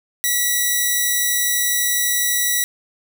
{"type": "tone", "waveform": "5% pulse", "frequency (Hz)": 1944, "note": "B6", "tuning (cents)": -28, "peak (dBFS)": -6, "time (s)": [0.24, 2.64], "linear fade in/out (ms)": 0, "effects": ["8-bit"]}